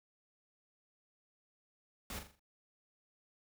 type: noise with echo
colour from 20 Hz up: pink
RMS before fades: -43 dBFS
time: 2.1-2.19 s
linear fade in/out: 2 ms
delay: 41 ms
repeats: 5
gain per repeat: -7 dB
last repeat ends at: 2.395 s
effects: none